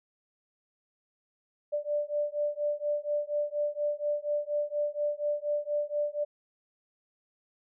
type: beating tone pair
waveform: sine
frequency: 587.3 / 591.5 Hz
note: D5 / D5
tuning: 0 / +12 cents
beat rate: 4.2 Hz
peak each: -31 dBFS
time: 1.72-6.25 s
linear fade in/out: 20 ms
effects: none